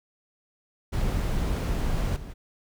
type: noise with level steps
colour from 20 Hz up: brown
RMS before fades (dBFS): -26 / -39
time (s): 0.92-2.34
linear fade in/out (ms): 20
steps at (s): 2.16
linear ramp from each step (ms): 5
effects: none